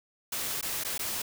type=noise with dropouts; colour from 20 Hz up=white; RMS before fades=-33 dBFS; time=0.32-1.22 s; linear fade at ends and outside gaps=5 ms; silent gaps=0.612-0.626 / 0.837-0.847 / 0.98-0.992 s; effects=none